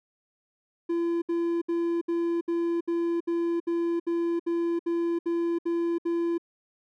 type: tone bursts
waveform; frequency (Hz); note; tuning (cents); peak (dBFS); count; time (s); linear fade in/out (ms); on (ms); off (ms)
triangle; 339.3; F4; -50; -22; 14; 0.89-6.381; 10; 330; 67
effects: none